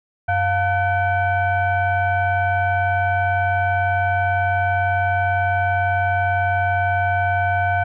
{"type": "tone with frequency modulation", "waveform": "sine", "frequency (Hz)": 707, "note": "F5", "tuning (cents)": 21, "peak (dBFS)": -16, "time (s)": [0.28, 7.84], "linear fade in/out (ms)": 10, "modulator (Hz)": 802, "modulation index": 1.1, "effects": []}